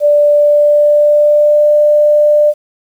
sine tone with pitch glide, 587.3 to 595.2 Hz, D5 to D5, 0 to +23 cents, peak -5 dBFS, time 0-2.54 s, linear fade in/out 50 ms, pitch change +23 cents, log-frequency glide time 0.3-1.68 s, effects 7-bit

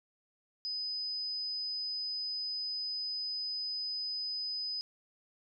sine tone, 5010 Hz, D#8, 11 cents sharp, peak -34 dBFS, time 0.65-4.81 s, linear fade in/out 0 ms, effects none

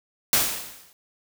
white noise with exponential decay, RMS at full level -17 dBFS, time 0.33-0.93 s, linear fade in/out 1 ms, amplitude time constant 130 ms, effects none

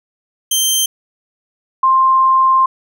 15% pulse / sine tone pair in turn, 3136 / 1052.9 Hz, G7 / C6, 0 / +11 cents, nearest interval octave + perfect fifth, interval 1889 cents, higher first, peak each -5 / -8 dBFS, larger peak first, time 0.51-0.86 / 1.83-2.66 s, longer second, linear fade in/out 5 ms, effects none

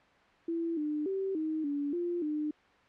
sine tone with pitch steps, 333.5 / 300.5 / 386.1 / 313.9 / 286.8 / 348.2 / 301.9 Hz, E4 / D4 / G4 / D#4 / D4 / F4 / D4, +20 / +40 / -26 / +15 / -41 / -5 / +48 cents, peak -30 dBFS, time 0.48-2.51 s, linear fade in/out 5 ms, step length 290 ms, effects white hiss -61 dBFS RMS until 2.88 s + low-pass 2000 Hz 12 dB/octave

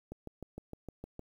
click train, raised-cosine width 2 ms, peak -29 dBFS, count 8, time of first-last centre 0.12-1.194 s, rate 6.52 Hz, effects 10-bit

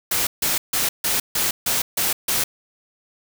white noise bursts, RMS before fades -21 dBFS, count 8, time 0.11-2.44 s, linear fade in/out 5 ms, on 160 ms, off 150 ms, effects none

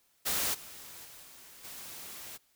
white noise with level steps, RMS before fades -31 / -48 / -51 / -53 / -45 dBFS, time 0.25-2.38 s, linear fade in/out 20 ms, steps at 0.53 / 1.04 / 1.22 / 1.63 s, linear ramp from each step 20 ms, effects white hiss -70 dBFS RMS until 2.55 s

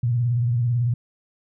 sine tone with vibrato, 120 Hz, B2, 49 cents flat, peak -18 dBFS, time 0.03-0.94 s, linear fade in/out 5 ms, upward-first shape sine, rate 18 Hz, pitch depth 82 cents each way, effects none

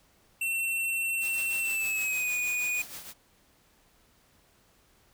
square tone with pitch glide, 2704 to 2465 Hz, E7 to D#7, +43 to -17 cents, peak -28 dBFS, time 0.41-2.82 s, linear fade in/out 5 ms, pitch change -160 cents, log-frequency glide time 1.6-2.33 s
white noise with tremolo, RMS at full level -40 dBFS, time 1.2-3.14 s, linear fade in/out 50 ms, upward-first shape triangle, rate 6.4 Hz, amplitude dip 65%
effects pink hiss -64 dBFS RMS until 5.13 s

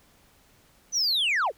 sine linear sweep, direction down, 6120 to 356.1 Hz, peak -19 dBFS, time 0.92-1.52 s, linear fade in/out 50 ms, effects tanh soft clip ceiling -21 dBFS + pink hiss -60 dBFS RMS until 1.57 s

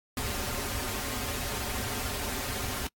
pink noise with comb filter, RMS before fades -33 dBFS, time 0.17-2.87 s, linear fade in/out 2 ms, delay 6.1 ms, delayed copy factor -0.95, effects noise-tail reverb RT60 0.1 s tail -26 dB re dry + AAC 64 kbps

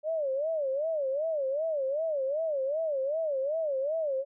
sine tone with vibrato, 587.3 Hz, D5, in tune, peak -27 dBFS, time 0.03-4.25 s, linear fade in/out 50 ms, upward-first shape sine, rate 2.6 Hz, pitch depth 190 cents each way, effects none

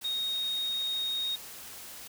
sine tone in noise, 3729 Hz, A#7, in tune, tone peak -29 dBFS, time 0.04-1.36 s, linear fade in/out 10 ms, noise white, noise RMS -45 dBFS, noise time 0.01-2.08 s, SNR +13 dB, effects none

